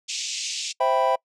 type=band-pass noise; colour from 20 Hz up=white; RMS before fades=-30 dBFS; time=0.08-0.73 s; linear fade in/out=20 ms; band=2400 to 7300 Hz; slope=48 dB/octave
type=chord; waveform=triangle; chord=C major seventh; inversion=none; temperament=equal; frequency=523.3 / 659.3 / 784 / 987.8 Hz; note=C5 / E5 / G5 / B5; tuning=0 / 0 / 0 / 0 cents; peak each=-22 dBFS; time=0.8-1.16 s; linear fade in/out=10 ms
effects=noise-tail reverb RT60 0.1 s tail -25 dB re dry